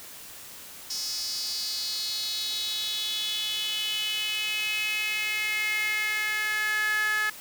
sawtooth tone with high-pass filter sweep, 426.7 Hz, G#4, 47 cents sharp, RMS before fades -29 dBFS, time 0.9-7.3 s, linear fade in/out 5 ms, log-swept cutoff 5300 to 1600 Hz, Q 5.9, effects white hiss -44 dBFS RMS until 7.4 s

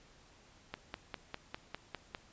click train, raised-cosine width 0.3 ms, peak -23 dBFS, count 8, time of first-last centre 0.74-2.148 s, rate 4.97 Hz, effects pink hiss -62 dBFS RMS until 2.32 s + resampled to 16000 Hz

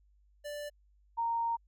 square / sine tone pair in turn, 587.3 / 926.6 Hz, D5 / A#5, 0 / -11 cents, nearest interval minor sixth, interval 789 cents, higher second, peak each -39 / -29 dBFS, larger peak second, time 0.44-0.7 / 1.17-1.57 s, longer second, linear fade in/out 20 ms, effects added 50 Hz sine -63 dBFS peak until 1.67 s

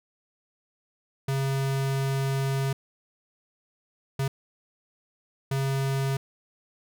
square tone bursts at uneven times, 135.8 Hz, C#3, 35 cents flat, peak -25 dBFS, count 3, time 1.28-2.73 / 4.19-4.28 / 5.51-6.17 s, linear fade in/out 5 ms, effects none

